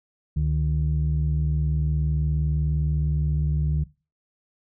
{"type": "tone pair together", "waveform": "sine", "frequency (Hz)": [71.26, 151], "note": ["C#2", "D3"], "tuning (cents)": [48, 48], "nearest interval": "octave + minor second", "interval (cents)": 1300, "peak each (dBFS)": -22, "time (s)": [0.36, 3.84], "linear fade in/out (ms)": 10, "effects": ["noise-tail reverb RT60 0.3 s tail -19 dB re dry", "tanh soft clip ceiling -15 dBFS"]}